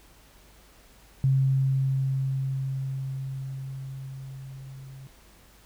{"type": "tone with level ramp", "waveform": "sine", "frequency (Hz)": 134, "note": "C3", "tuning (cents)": 42, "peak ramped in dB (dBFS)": [-18, -41], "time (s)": [1.24, 5.07], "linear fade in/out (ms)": 0, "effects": ["added 50 Hz sine -56 dBFS peak until 5.65 s", "pink hiss -56 dBFS RMS until 5.65 s"]}